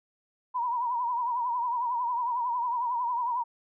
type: tone with vibrato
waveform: sine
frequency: 967 Hz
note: B5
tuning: 37 cents flat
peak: -26 dBFS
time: 0.54-3.44 s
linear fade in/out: 20 ms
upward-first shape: sine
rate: 11 Hz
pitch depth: 76 cents each way
effects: none